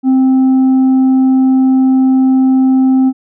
triangle tone with tanh clipping, 261.9 Hz, C4, 2 cents sharp, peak -7 dBFS, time 0.03-3.13 s, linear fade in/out 50 ms, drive 8 dB, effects none

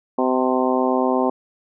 harmonic tone with a mistuned harmonic, 128.4 Hz, C3, 32 cents flat, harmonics 2 / 3 / 4 / 5 / 6 / 7 / 8, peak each -21 / -23 / -24 / -25 / -26 / -26 / -27 dBFS, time 0.18-1.3 s, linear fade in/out 5 ms, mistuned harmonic 8, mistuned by +36 cents, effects none

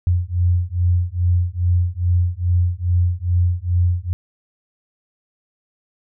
sine beating tone pair, 87.31 / 89.71 Hz, F2 / F2, 0 / +47 cents, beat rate 2.4 Hz, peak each -18 dBFS, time 0.07-4.13 s, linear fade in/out 0 ms, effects none

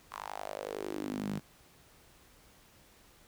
sawtooth tone with high-pass filter sweep, 51 Hz, G#1, 31 cents flat, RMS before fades -39 dBFS, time 0.11-1.4 s, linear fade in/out 20 ms, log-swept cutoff 1100 to 170 Hz, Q 4.4, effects pink hiss -61 dBFS RMS until 3.27 s

